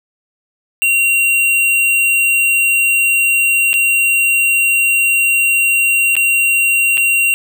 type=tone with dropouts; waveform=square; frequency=2753 Hz; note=F7; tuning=25 cents flat; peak=-11 dBFS; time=0.82-7.34 s; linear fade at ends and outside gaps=0 ms; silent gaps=3.731-3.74 / 6.154-6.166 / 6.972-6.978 s; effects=none